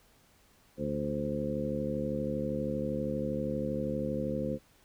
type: harmonic tone with a mistuned harmonic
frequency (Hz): 72.6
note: D2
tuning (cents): -19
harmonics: 1 / 2 / 3 / 4 / 5 / 6 / 7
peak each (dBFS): -44 / -38 / -35 / -39 / -42 / -42 / -35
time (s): 0.77-4.59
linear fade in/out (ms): 50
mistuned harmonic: 7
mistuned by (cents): +43
effects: pink hiss -64 dBFS RMS until 4.84 s